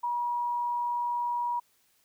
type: tone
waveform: sine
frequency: 961 Hz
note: B5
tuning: 48 cents flat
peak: -27 dBFS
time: 0.03-1.6 s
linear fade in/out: 10 ms
effects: white hiss -68 dBFS RMS until 2.04 s